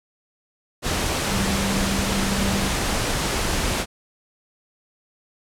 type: tone in noise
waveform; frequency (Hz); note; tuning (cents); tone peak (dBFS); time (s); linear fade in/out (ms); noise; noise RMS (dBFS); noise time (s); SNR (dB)
sine; 196; G3; 0; -24; 1.28-2.7; 50; pink; -23; 0.82-3.86; -4
effects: low-pass 10000 Hz 12 dB/octave